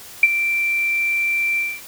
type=tone with ADSR envelope; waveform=sine; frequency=2349 Hz; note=D7; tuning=in tune; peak=-5 dBFS; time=0.23-1.81 s; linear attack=3 ms; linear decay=34 ms; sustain=-12 dB; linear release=230 ms; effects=white hiss -39 dBFS RMS until 1.87 s